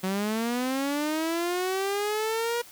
sawtooth linear sweep, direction up, 184.5 to 480 Hz, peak -22 dBFS, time 0.03-2.62 s, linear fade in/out 10 ms, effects white hiss -49 dBFS RMS until 2.71 s

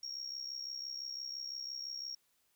sine tone with amplitude modulation, 5570 Hz, F8, 5 cents flat, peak -35 dBFS, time 0.03-2.15 s, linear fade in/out 5 ms, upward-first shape sine, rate 65.9 Hz, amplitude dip 80%, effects tanh soft clip ceiling -35 dBFS + white hiss -75 dBFS RMS until 2.55 s

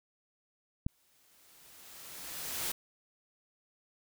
click, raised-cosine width 5 ms, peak -18 dBFS, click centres 0.865 s
white noise with exponential growth, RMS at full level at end -34 dBFS, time 0.88-2.72 s, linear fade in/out 5 ms, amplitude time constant 400 ms
effects none

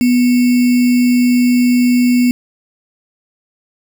sine tone with sample-and-hold, 245.9 Hz, B3, 7 cents flat, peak -8 dBFS, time 0.01-2.31 s, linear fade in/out 0 ms, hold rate 2450 Hz, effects none

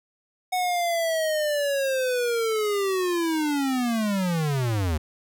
square linear sweep, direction down, 740 to 73.2 Hz, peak -23 dBFS, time 0.52-4.98 s, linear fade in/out 10 ms, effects none

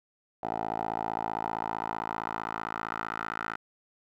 10% pulse tone with band-pass filter sweep, 55.4 Hz, A1, 13 cents sharp, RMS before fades -34 dBFS, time 0.43-3.56 s, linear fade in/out 5 ms, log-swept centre 710 to 1400 Hz, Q 3.2, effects none

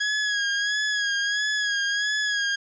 sawtooth tone with vibrato, 1661.2 Hz, G#6, in tune, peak -19 dBFS, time 0-2.56 s, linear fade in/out 10 ms, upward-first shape sine, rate 1.5 Hz, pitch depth 46 cents each way, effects resampled to 16000 Hz + 10-bit

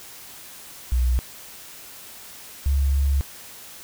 sine tone pair in turn, 61.74 / 69.3 Hz, B1 / C#2, 0 / 0 cents, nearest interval major second, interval 200 cents, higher second, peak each -17 dBFS, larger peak neither, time 0.92-1.19 / 2.66-3.21 s, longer second, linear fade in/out 0 ms, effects white hiss -42 dBFS RMS until 3.83 s

